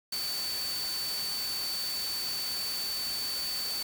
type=tone in noise; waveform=sine; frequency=4521 Hz; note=C#8; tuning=33 cents sharp; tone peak=-32 dBFS; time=0.12-3.83 s; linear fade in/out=5 ms; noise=white; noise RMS=-38 dBFS; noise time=0.12-3.83 s; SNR=+3 dB; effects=none